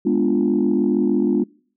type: chord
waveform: sine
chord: G# diminished seventh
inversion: none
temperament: equal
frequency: 207.7 / 246.9 / 293.7 / 349.2 Hz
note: G#3 / B3 / D4 / F4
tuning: 0 / 0 / 0 / 0 cents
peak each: -20 dBFS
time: 0.05-1.44 s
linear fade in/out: 10 ms
effects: noise-tail reverb RT60 0.5 s tail -25 dB re dry + tanh soft clip ceiling -8 dBFS